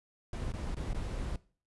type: noise with dropouts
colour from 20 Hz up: brown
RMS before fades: -36 dBFS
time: 0.33-1.36 s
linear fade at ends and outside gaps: 2 ms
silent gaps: 0.521-0.537 / 0.746-0.767 / 0.932-0.945 s
effects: noise-tail reverb RT60 0.4 s tail -19 dB re dry + resampled to 24000 Hz